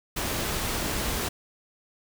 pink noise, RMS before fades -29 dBFS, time 0.16-1.29 s, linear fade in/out 10 ms, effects none

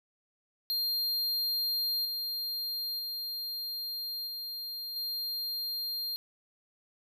square tone with level steps, 4200 Hz, C8, 6 cents sharp, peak -29 / -33 / -35 / -37 / -33 dBFS, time 0.7-6.16 s, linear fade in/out 0 ms, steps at 2.05 / 2.99 / 4.27 / 4.96 s, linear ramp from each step 2 ms, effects none

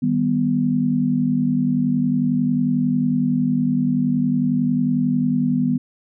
sine chord, Eb augmented, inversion none, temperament equal, 155.56 / 196 / 246.9 Hz, Eb3 / G3 / B3, 0 / 0 / 0 cents, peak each -23 / -23 / -18 dBFS, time 0.02-5.78 s, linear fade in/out 10 ms, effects none

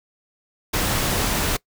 pink noise, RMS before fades -22 dBFS, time 0.73-1.57 s, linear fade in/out 10 ms, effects noise-tail reverb RT60 0.1 s tail -22 dB re dry

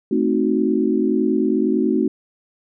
sine chord, A diminished seventh, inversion none, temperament equal, 220 / 261.6 / 311.1 / 370 Hz, A3 / C4 / Eb4 / Gb4, 0 / 0 / 0 / 0 cents, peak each -21 dBFS, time 0.11-2.08 s, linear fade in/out 5 ms, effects none

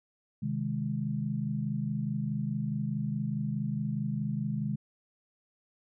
sine chord, Ab major, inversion first, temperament equal, 130.81 / 155.56 / 207.7 Hz, C3 / Eb3 / Ab3, 0 / 0 / 0 cents, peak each -34 / -34 / -33 dBFS, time 0.42-4.76 s, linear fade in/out 10 ms, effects none

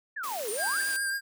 sine exponential two-way sweep, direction down then up, 1823 to 392 to 1823 Hz, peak -32 dBFS, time 0.16-0.82 s, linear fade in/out 10 ms, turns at 0.5 s
white high-pass noise, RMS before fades -39 dBFS, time 0.23-0.97 s, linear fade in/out 10 ms, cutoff 200 Hz, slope 48 dB/octave
sine tone, 9110 Hz, C#9, 46 cents sharp, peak -35 dBFS, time 0.48-1.1 s, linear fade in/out 2 ms
square tone with vibrato, 1600 Hz, G6, 35 cents sharp, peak -29 dBFS, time 0.57-1.21 s, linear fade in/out 50 ms, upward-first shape sine, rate 7.2 Hz, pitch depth 22 cents each way
effects none

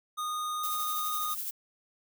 square tone, 1232 Hz, D#6, 17 cents flat, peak -32 dBFS, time 0.17-1.35 s, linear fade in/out 20 ms
violet noise with tremolo, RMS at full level -34 dBFS, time 0.63-1.51 s, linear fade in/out 10 ms, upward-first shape triangle, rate 12 Hz, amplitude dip 45%
effects none

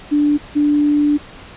sine tone pair in turn, 293.7 / 293.7 Hz, D4 / D4, 0 / 0 cents, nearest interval unison, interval 0 cents, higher neither, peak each -11 dBFS, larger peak neither, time 0.11-0.38 / 0.55-1.18 s, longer second, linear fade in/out 20 ms, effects pink hiss -38 dBFS RMS until 1.56 s + resampled to 8000 Hz

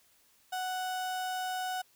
35% pulse tone, 741 Hz, F#5, 2 cents sharp, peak -31 dBFS, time 0.52-1.82 s, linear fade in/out 10 ms, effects white hiss -66 dBFS RMS until 1.95 s

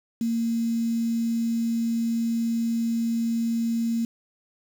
sine tone with quantisation, 230.2 Hz, A#3, 22 cents flat, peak -22 dBFS, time 0.21-4.05 s, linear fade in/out 2 ms, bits 7, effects none

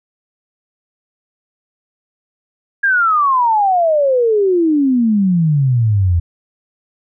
sine exponential sweep, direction down, 1646 to 82.41 Hz, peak -10 dBFS, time 2.83-6.2 s, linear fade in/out 10 ms, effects none

